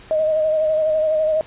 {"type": "tone with vibrato", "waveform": "sine", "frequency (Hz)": 624, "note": "D#5", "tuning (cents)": 5, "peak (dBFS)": -15, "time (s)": [0.11, 1.41], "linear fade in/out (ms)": 0, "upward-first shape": "sine", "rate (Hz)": 12, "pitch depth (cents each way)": 32, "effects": ["pink hiss -44 dBFS RMS until 1.46 s", "resampled to 8000 Hz"]}